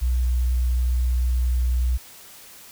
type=tone; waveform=sine; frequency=61.74 Hz; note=B1; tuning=in tune; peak=-18 dBFS; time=0.01-1.98 s; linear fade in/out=20 ms; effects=white hiss -45 dBFS RMS until 2.71 s